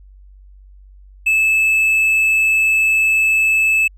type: tone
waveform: triangle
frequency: 2614 Hz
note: E7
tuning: 15 cents flat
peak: -10 dBFS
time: 1.26-3.88 s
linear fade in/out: 10 ms
effects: added 48 Hz sine -40 dBFS peak until 3.97 s